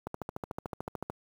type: click train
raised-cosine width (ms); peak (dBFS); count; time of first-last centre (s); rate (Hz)
1; -21; 15; 0.07-1.099; 13.6
effects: high-pass 60 Hz 12 dB/octave + 8-bit